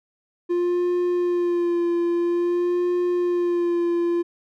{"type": "tone with vibrato", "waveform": "triangle", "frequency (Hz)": 349.2, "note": "F4", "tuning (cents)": 0, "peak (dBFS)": -17, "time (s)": [0.49, 4.23], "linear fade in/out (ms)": 20, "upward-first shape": "sine", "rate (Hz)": 0.5, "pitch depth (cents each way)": 27, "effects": []}